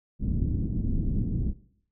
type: low-pass noise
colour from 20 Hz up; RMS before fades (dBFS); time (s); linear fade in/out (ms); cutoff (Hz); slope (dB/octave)
pink; -27; 0.19-1.54; 50; 260; 24
effects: noise-tail reverb RT60 0.6 s tail -17 dB re dry